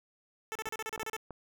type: tone bursts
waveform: 10% pulse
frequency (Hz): 440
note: A4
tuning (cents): 0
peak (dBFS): -27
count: 10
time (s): 0.52-1.166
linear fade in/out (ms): 0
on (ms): 34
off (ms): 34
type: clicks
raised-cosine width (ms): 1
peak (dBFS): -28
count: 4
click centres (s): 0.671 / 0.978 / 1.031 / 1.307
effects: none